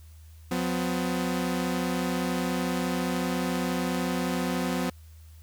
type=tone pair together; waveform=sawtooth; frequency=179.1 / 253.3 Hz; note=F3 / B3; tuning=+44 / +44 cents; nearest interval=tritone; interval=600 cents; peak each=-25 dBFS; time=0.51-4.9 s; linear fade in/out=5 ms; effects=added 79 Hz sine -46 dBFS peak until 5.42 s + white hiss -61 dBFS RMS until 5.42 s